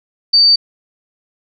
sine tone, 4603 Hz, D8, 36 cents flat, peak -6 dBFS, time 0.33-0.56 s, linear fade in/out 10 ms, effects none

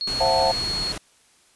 sine tone, 4319 Hz, C#8, 46 cents flat, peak -24 dBFS, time 0.01-0.92 s, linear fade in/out 0 ms
pink noise, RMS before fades -32 dBFS, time 0.07-0.98 s, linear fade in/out 5 ms
sine chord, F# half-diminished seventh, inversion second, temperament just, 532.8 / 666 / 740 / 888 Hz, C5 / E5 / F#5 / A5, +31 / +18 / 0 / +16 cents, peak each -23 dBFS, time 0.2-0.52 s, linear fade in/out 10 ms
effects white hiss -58 dBFS RMS until 1.55 s + resampled to 24000 Hz

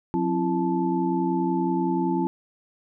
sine tone cluster, 180 / 265.7 / 336.2 / 873 Hz, F#3 / C4 / E4 / A5, -47 / +27 / +34 / -14 cents, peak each -27 / -27 / -25 / -29 dBFS, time 0.14-2.27 s, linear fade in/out 0 ms, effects none

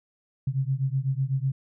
sine beating tone pair, 130.81 / 138.81 Hz, C3 / C#3, 0 / +3 cents, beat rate 8 Hz, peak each -26 / -27 dBFS, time 0.47-1.52 s, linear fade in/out 5 ms, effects none

